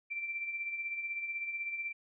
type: tone with tremolo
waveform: sine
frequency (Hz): 2349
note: D7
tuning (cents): 0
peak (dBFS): -33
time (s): 0.1-1.93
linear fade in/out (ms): 20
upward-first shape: sine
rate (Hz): 16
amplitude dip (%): 50
effects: none

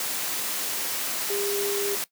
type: tone in noise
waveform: sine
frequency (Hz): 403.2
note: G4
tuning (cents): +49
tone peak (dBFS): -27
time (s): 1.3-1.95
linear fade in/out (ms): 2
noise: white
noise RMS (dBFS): -29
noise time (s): 0-2.04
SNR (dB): -1
effects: noise-tail reverb RT60 0.1 s tail -18 dB re dry + high-pass 200 Hz 12 dB/octave

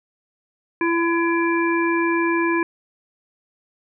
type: harmonic tone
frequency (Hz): 336.6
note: E4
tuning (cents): +36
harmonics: 1 / 3 / 5 / 7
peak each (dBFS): -19 / -24 / -26 / -27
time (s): 0.81-2.63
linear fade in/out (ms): 2
effects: none

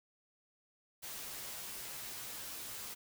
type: noise with comb filter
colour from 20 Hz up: white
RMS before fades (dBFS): -45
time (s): 1.02-2.95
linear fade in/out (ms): 20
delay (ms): 12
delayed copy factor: -0.6
effects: none

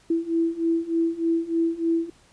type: beating tone pair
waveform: sine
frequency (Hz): 329.6 / 332.9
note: E4 / E4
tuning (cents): 0 / +17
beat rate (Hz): 3.3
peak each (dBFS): -25 / -23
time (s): 0.1-2.1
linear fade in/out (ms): 5
effects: pink hiss -57 dBFS RMS until 2.32 s + resampled to 22050 Hz

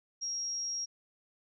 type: tone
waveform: sine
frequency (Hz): 5610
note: F8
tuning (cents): +7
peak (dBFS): -33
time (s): 0.21-0.86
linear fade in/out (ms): 20
effects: none

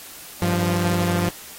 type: tone pair together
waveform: sawtooth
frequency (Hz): 98 / 174.61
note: G2 / F3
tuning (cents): 0 / 0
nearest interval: minor seventh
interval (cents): 1000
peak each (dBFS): -20 / -17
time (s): 0.42-1.29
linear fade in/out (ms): 0
effects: white hiss -40 dBFS RMS until 1.58 s + AAC 48 kbps

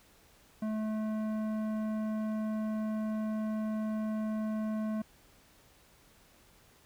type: tone with tanh clipping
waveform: triangle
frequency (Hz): 216.5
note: A3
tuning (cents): -28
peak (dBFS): -33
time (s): 0.62-5.02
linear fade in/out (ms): 5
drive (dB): 17
effects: pink hiss -62 dBFS RMS until 6.85 s

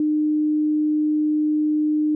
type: tone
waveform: sine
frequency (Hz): 303.7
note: D#4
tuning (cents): -42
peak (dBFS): -17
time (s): 0-2.15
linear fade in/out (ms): 2
effects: none

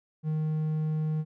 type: tone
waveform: triangle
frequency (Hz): 155.4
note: D#3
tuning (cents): -2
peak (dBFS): -24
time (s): 0.23-1.25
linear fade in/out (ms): 50
effects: none

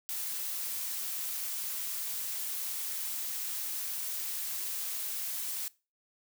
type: noise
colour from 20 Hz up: blue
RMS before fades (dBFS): -36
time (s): 0.09-5.68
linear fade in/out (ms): 0
effects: noise-tail reverb RT60 0.3 s tail -21 dB re dry

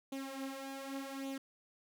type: tone with flanger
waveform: sawtooth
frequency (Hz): 271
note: C#4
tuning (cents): -39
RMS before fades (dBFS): -43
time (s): 0.12-1.38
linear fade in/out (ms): 5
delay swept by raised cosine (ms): 0.29 to 6.19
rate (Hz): 0.86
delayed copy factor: +0.7
effects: none

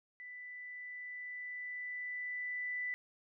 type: tone with level ramp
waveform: sine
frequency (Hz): 1986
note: B6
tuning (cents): +9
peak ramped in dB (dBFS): -46 to -35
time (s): 0.2-2.94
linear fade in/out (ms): 0
effects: none

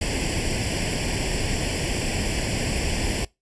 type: noise with comb filter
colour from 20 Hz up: pink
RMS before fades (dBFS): -25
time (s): 0.01-3.25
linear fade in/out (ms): 5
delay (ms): 0.39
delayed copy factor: +0.85
effects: noise-tail reverb RT60 0.2 s tail -22 dB re dry + resampled to 22050 Hz

